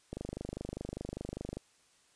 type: click train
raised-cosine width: 2 ms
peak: -25 dBFS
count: 37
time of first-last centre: 0.13-1.57 s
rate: 25 Hz
effects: white hiss -67 dBFS RMS until 2.15 s + resampled to 22050 Hz